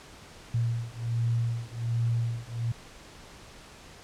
sine beating tone pair, 116.1 / 117.4 Hz, A#2 / A#2, -7 / +13 cents, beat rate 1.3 Hz, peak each -29 / -29 dBFS, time 0.54-2.72 s, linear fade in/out 5 ms, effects pink hiss -49 dBFS RMS until 4.03 s + low-pass 8000 Hz 12 dB/octave

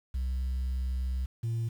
sine tone pair in turn, 64.2 / 114.79 Hz, C2 / A#2, -32 / -26 cents, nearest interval minor seventh, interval 1006 cents, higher second, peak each -26 dBFS, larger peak neither, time 0.14-1.26 / 1.43-1.69 s, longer first, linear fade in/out 10 ms, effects tanh soft clip ceiling -27 dBFS + 9-bit

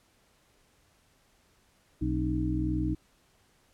harmonic tone with a mistuned harmonic, 61.9 Hz, B1, 5 cents sharp, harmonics 1 / 2 / 3 / 4 / 5, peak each -32 / -33 / -37 / -37 / -30 dBFS, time 2.01-2.95 s, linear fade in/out 10 ms, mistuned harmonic 4, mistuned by +130 cents, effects pink hiss -66 dBFS RMS until 3.73 s + low-pass 12000 Hz 12 dB/octave

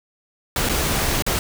pink noise with dropouts, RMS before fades -21 dBFS, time 0.56-1.39 s, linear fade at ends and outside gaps 2 ms, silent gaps 0.69-0.694 / 1.223-1.264 s, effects none

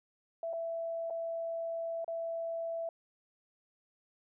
sine tone with dropouts, 664 Hz, E5, 12 cents sharp, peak -34 dBFS, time 0.43-2.89 s, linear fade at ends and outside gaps 2 ms, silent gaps 0.531-0.534 / 1.1-1.106 / 2.045-2.079 s, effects none

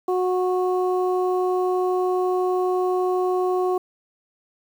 harmonic tone, 366.4 Hz, F#4, 17 cents flat, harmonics 1 / 2 / 3, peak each -20 / -26 / -30 dBFS, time 0.08-3.78 s, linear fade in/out 5 ms, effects 8-bit

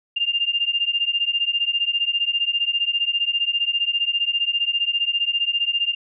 sine beating tone pair, 2794 / 2809 Hz, F7 / F7, 0 / +9 cents, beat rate 15 Hz, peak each -22 dBFS, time 0.16-5.95 s, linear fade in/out 10 ms, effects none

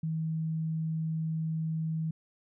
sine tone, 160 Hz, D#3, 49 cents sharp, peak -29 dBFS, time 0.03-2.11 s, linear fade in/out 5 ms, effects none

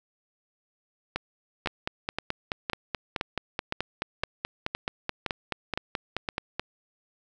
two click trains, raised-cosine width 0.3 ms, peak -12 / -12 dBFS, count 24 / 11, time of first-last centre 1.66-6.596 / 1.16-6.288 s, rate 4.66 / 1.95 Hz, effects none

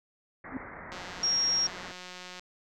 white low-pass noise, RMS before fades -44 dBFS, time 0.44-1.92 s, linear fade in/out 5 ms, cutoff 2100 Hz, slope 96 dB/octave
sine tone with exponential growth, 261.6 Hz, C4, in tune, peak -28 dBFS, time 0.47-0.57 s, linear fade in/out 2 ms, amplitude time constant 20 ms
click train, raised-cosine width 0.2 ms, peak -26 dBFS, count 268, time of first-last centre 0.92-2.395 s, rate 181 Hz
sine tone, 5590 Hz, F8, 1 cent sharp, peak -24 dBFS, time 1.23-1.67 s, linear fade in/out 5 ms
effects none

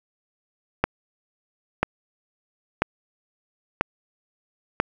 click train, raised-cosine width 0.5 ms, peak -3 dBFS, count 5, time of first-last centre 0.84-4.8 s, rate 1.01 Hz, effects 7-bit

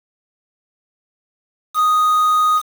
triangle tone with quantisation, 1244.5 Hz, D#6, in tune, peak -10 dBFS, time 1.74-2.62 s, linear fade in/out 50 ms, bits 5, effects none

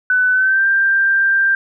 sine tone with pitch glide, 1500 to 1581.9 Hz, F#6 to G6, +23 to +15 cents, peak -11 dBFS, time 0.1-1.55 s, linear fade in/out 2 ms, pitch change +92 cents, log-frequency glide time 0.31-0.65 s, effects none

